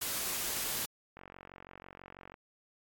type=noise; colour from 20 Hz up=white; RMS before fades=-35 dBFS; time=0.01-0.86 s; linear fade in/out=10 ms
type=click train; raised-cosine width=0.5 ms; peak=-33 dBFS; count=55; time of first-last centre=1.17-2.341 s; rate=46.1 Hz
effects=AAC 64 kbps